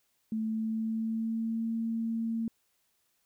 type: tone with pitch glide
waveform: sine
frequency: 220 to 227.1 Hz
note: A3 to A#3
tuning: 0 to -45 cents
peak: -29 dBFS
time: 0.32-2.48 s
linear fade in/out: 2 ms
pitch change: +55 cents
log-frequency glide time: 0.44-1.7 s
effects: white hiss -74 dBFS RMS until 3.25 s